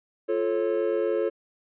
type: chord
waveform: triangle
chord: F augmented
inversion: none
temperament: just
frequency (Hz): 349.2 / 436.5 / 545.7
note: F4 / A4 / C#5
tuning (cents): 0 / -14 / -27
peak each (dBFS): -26 / -24 / -26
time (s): 0.28-1.3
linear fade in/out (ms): 20
effects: resampled to 8000 Hz